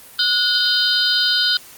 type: tone cluster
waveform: sine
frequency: 1461 / 3076 / 3701 / 4145 / 4833 Hz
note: F#6 / G7 / A#7 / C8 / D8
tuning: -22 / -33 / -13 / -17 / +49 cents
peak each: -21 dBFS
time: 0.19-1.57 s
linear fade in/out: 2 ms
effects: white hiss -42 dBFS RMS until 1.77 s + Opus 32 kbps